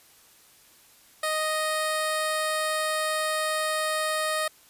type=tone with notch filter; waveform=10% pulse; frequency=622.3 Hz; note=D#5; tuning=in tune; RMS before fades=-27 dBFS; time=1.23-4.48 s; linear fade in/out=5 ms; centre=2800 Hz; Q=1.7; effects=white hiss -56 dBFS RMS until 4.69 s + resampled to 32000 Hz